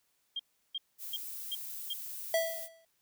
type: tone bursts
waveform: sine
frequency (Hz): 3206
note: G7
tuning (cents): +38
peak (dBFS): -33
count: 5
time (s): 0.36-1.935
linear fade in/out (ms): 5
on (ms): 35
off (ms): 350
type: noise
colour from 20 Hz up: violet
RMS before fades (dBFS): -42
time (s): 0.98-2.69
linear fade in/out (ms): 50
type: tone with exponential decay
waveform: square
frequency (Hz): 657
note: E5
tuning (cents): -6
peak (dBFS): -25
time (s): 2.34-2.85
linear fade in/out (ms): 2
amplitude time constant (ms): 110
effects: white hiss -75 dBFS RMS until 3.01 s